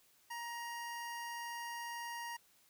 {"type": "tone", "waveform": "25% pulse", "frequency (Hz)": 942, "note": "A#5", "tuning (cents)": 18, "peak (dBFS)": -38, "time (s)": [0.3, 2.37], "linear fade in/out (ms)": 10, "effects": ["white hiss -69 dBFS RMS until 2.69 s"]}